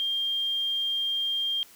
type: tone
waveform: sine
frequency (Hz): 3200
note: G7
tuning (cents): +35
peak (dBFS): -25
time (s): 0-1.63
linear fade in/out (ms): 0
effects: white hiss -53 dBFS RMS until 1.75 s